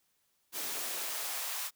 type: noise with high-pass filter sweep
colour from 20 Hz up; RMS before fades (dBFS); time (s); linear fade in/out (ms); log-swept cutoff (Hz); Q
white; -37; 0.52-1.71; 50; 240 to 1000; 1.2
effects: white hiss -75 dBFS RMS until 1.75 s